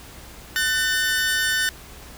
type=tone pair together; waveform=sawtooth; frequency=1500 / 1798.8 Hz; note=F#6 / A6; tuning=+23 / +38 cents; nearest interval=minor third; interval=315 cents; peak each=-19 / -19 dBFS; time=0.56-1.69 s; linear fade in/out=0 ms; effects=added 60 Hz sine -45 dBFS peak until 2.17 s + pink hiss -43 dBFS RMS until 2.17 s